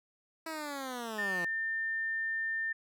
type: linear sweep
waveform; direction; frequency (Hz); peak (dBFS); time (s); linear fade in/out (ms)
10% pulse; down; 326.6 to 168.3; -29; 0.46-1.45; 5
type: tone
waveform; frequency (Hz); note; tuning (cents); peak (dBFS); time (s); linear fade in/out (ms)
sine; 1800; A6; +39; -31; 1.18-2.73; 10
effects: none

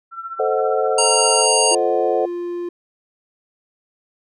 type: tone with tremolo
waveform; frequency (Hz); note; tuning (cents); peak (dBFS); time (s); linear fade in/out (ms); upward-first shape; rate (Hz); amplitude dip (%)
sine; 1348; E6; +38; -24; 0.11-1.46; 50; triangle; 15; 80
type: chord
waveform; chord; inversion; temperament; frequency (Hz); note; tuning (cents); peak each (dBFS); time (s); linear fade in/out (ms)
sine; A diminished seventh; none; equal; 440 / 523.3 / 622.3 / 740; A4 / C5 / Eb5 / Gb5; 0 / 0 / 0 / 0; -20 / -21 / -24 / -22; 0.39-2.26; 10
type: harmonic tone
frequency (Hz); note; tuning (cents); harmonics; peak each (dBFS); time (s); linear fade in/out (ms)
932.3; A#5; 0; 1 / 3 / 5 / 7 / 9 / 10; -22 / -22 / -22 / -22 / -22 / -22; 0.98-1.75; 5
type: tone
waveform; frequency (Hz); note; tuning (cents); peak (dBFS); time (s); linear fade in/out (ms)
triangle; 349.2; F4; 0; -21; 1.71-2.69; 5
effects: none

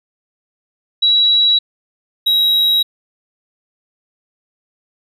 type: tone pair in turn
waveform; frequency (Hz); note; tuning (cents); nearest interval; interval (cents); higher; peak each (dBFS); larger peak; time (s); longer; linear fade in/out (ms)
sine / triangle; 3896 / 3845; B7 / B7; -24 / -47; unison; 23; first; -9; neither; 1.02-1.59 / 2.26-2.83; neither; 10
effects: none

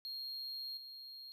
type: tone with level steps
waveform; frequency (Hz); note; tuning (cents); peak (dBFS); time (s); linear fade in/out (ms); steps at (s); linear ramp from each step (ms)
triangle; 4245; C8; +24; -40 / -47; 0.05-1.32; 0; 0.77; 2
effects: none

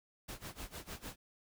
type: noise with tremolo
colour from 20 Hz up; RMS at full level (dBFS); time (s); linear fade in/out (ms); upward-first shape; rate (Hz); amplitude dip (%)
pink; -44; 0.28-1.16; 10; sine; 6.6; 90
effects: none

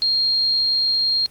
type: tone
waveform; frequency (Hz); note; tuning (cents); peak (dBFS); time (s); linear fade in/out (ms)
sine; 4223; C8; +15; -16; 0.02-1.26; 0
effects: pink hiss -49 dBFS RMS until 1.3 s + Opus 48 kbps

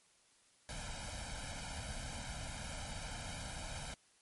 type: noise with comb filter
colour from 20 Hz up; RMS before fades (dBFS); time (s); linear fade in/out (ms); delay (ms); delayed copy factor
pink; -44; 0.69-3.94; 0; 1.3; +0.9
effects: white hiss -69 dBFS RMS until 4.21 s + MP3 48 kbps

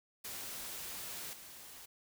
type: noise with level steps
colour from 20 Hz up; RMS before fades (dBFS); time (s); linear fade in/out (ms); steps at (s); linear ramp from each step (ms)
white; -44 / -52; 0.24-1.86; 10; 1.33; 2
effects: none

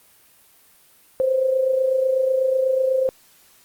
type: tone with amplitude modulation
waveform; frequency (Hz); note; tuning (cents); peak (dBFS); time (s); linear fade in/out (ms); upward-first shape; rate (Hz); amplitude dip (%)
sine; 523.3; C5; 0; -14; 1.2-3.09; 0; sine; 28.1; 55
effects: white hiss -54 dBFS RMS until 3.64 s + Opus 32 kbps

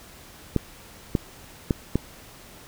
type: clicks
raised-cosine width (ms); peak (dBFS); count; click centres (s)
3; -7; 4; 0.563 / 1.152 / 1.708 / 1.956
effects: pink hiss -47 dBFS RMS until 2.67 s

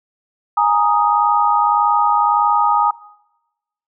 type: chord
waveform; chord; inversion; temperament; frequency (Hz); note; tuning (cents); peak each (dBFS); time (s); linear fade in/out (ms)
sine; Ab suspended second; none; equal; 830.6 / 932.3 / 1244.5; Ab5 / Bb5 / Eb6; 0 / 0 / 0; -16; 0.57-2.91; 5
effects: noise-tail reverb RT60 1.0 s tail -22 dB re dry

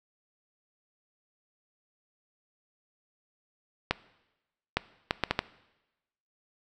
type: clicks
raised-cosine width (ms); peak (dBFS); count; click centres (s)
0.3; -8; 6; 3.91 / 4.77 / 5.109 / 5.237 / 5.31 / 5.391
effects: noise-tail reverb RT60 1.0 s tail -19 dB re dry

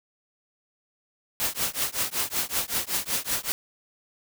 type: noise with tremolo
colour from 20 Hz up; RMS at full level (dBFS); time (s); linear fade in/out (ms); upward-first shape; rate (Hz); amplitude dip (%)
white; -24; 1.4-3.52; 0; triangle; 5.3; 100
effects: none

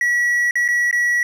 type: tone with dropouts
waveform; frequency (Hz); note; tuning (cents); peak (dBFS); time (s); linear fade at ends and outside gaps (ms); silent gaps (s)
triangle; 1932; B6; -39; -13; 0.01-1.23; 2; 0.51-0.555 / 0.68-0.686 / 0.912-0.927
effects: none

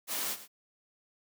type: noise with echo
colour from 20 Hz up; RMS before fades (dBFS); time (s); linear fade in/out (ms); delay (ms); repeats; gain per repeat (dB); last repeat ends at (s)
white; -34; 0.07-0.37; 50; 110; 1; -14; 0.48
effects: high-pass 200 Hz 12 dB/octave

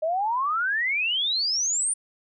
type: exponential sweep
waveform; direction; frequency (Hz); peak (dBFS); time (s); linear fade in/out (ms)
sine; up; 611 to 9397; -22; 0.02-1.94; 10
effects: none

